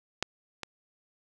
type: clicks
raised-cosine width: 0.2 ms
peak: -10 / -18 dBFS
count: 2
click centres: 0.226 / 0.633 s
effects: none